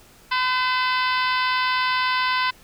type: harmonic tone with a mistuned harmonic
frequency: 508 Hz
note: B4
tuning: 49 cents sharp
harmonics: 2 / 3 / 4 / 5 / 6 / 7 / 8 / 9 / 10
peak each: -22 / -26 / -28 / -30 / -32 / -33 / -34 / -35 / -36 dBFS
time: 0.31-2.51 s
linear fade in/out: 10 ms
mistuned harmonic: 5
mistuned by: +37 cents
effects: pink hiss -51 dBFS RMS until 2.63 s